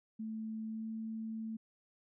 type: tone with pitch glide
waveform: sine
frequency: 220 to 222 Hz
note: A3 to A3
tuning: 0 to +16 cents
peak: -38 dBFS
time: 0.19-1.57 s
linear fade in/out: 10 ms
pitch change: +16 cents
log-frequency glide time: 0.66-0.87 s
effects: none